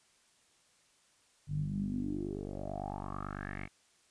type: tone with low-pass filter sweep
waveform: 10% pulse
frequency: 49 Hz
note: G1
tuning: in tune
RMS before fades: -38 dBFS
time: 1.47-3.69 s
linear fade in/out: 50 ms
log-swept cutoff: 130 to 2300 Hz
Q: 7.1
effects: white hiss -68 dBFS RMS until 4.1 s + resampled to 22050 Hz